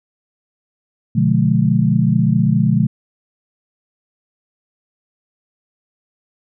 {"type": "chord", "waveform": "sine", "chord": "B diminished seventh", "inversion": "none", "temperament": "just", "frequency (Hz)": [123.47, 148.16, 177.8, 213.4], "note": ["B2", "D3", "F3", "Ab3"], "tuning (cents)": [0, 16, 31, 47], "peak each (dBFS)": -17, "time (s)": [1.15, 2.87], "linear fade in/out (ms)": 10, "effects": []}